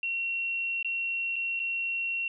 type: tone with dropouts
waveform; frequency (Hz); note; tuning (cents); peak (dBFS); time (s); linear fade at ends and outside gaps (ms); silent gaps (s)
sine; 2732; F7; -39; -28; 0.03-2.28; 2; 0.828-0.846 / 1.359-1.363 / 1.594-1.599
effects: none